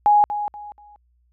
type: tone with echo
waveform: sine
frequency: 830.6 Hz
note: G#5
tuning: in tune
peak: -11 dBFS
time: 0.06-0.24 s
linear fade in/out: 0 ms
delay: 240 ms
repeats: 3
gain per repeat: -11 dB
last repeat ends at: 0.96 s
effects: added 60 Hz sine -59 dBFS peak until 1.32 s